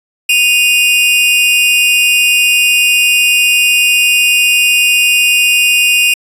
45% pulse tone pair together, 2486 / 2794 Hz, D#7 / F7, -2 / 0 cents, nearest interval major second, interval 202 cents, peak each -10 dBFS, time 0.29-6.14 s, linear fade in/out 5 ms, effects resampled to 32000 Hz

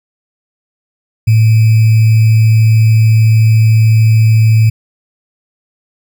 sine tone with sample-and-hold, 110.8 Hz, A2, 13 cents sharp, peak -4 dBFS, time 1.27-4.7 s, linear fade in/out 10 ms, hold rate 2450 Hz, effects none

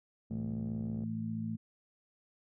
harmonic tone, 55.1 Hz, A1, 3 cents sharp, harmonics 2 / 3 / 4, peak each -40 / -42 / -36 dBFS, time 0.3-1.57 s, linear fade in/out 20 ms
click train, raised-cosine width 2 ms, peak -36 dBFS, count 49, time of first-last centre 0.31-1.036 s, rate 66.1 Hz
effects none

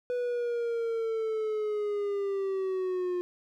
triangle linear sweep, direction down, 493.9 to 355.2 Hz, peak -26 dBFS, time 0.1-3.21 s, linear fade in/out 0 ms, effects none

